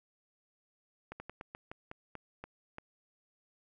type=slowing click train; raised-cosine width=0.5 ms; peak=-28 dBFS; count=10; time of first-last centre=1.12-2.784 s; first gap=80 ms; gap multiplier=1.2; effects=none